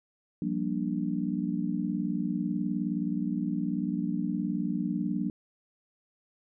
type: chord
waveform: sine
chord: G minor seventh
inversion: third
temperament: just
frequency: 176.4 / 196 / 235.2 / 294 Hz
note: F3 / G3 / Bb3 / D4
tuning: +18 / 0 / +16 / +2 cents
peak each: -33 dBFS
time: 0.42-5.3 s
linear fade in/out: 2 ms
effects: none